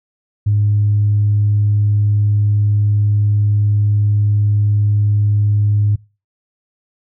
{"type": "tone", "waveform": "sine", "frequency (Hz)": 103.8, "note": "G#2", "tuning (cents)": 0, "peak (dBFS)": -10, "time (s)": [0.46, 5.96], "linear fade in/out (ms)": 10, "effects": ["noise-tail reverb RT60 0.3 s tail -23 dB re dry", "tanh soft clip ceiling -6 dBFS"]}